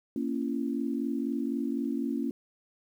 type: chord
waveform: sine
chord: A# diminished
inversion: none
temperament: equal with one note detuned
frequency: 233.1 / 277.2 / 336.7 Hz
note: A#3 / C#4 / E4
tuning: 0 / 0 / +37 cents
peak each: -32 / -31 / -36 dBFS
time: 0.16-2.31 s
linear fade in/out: 2 ms
effects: 10-bit